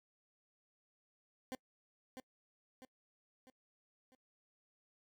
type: tone with echo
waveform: 20% pulse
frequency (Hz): 258.4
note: C4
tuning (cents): -21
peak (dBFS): -36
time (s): 1.52-1.55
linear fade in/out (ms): 0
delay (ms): 650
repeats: 4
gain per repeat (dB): -6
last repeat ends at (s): 4.15
effects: noise-tail reverb RT60 0.1 s tail -25 dB re dry